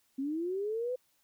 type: linear sweep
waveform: sine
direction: up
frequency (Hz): 261.6 to 513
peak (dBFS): -31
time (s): 0.18-0.96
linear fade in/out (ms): 10
effects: white hiss -72 dBFS RMS until 1.23 s